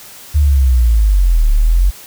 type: linear two-way sweep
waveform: sine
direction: down then up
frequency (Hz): 75.7 to 35.52 to 47.58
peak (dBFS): -7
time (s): 0.34-1.91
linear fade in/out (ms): 20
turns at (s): 1.52
effects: white hiss -36 dBFS RMS until 2.06 s